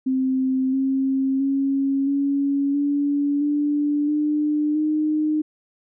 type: tone with pitch steps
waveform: sine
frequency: 261.6 / 267.6 / 273.7 / 279.9 / 286.3 / 292.8 / 299.5 / 306.3 Hz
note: C4 / C4 / C#4 / C#4 / D4 / D4 / D4 / D#4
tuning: 0 / +39 / -22 / +17 / -44 / -5 / +34 / -27 cents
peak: -18 dBFS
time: 0.06-5.42 s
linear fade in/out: 10 ms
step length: 670 ms
effects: none